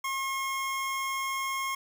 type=tone; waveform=25% pulse; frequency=1078 Hz; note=C#6; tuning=49 cents flat; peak=-26 dBFS; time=0.04-1.75 s; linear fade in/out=5 ms; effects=9-bit